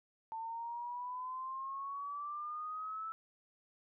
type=exponential sweep; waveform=sine; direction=up; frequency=891 to 1321 Hz; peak=-39 dBFS; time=0.32-3.12 s; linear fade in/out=0 ms; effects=none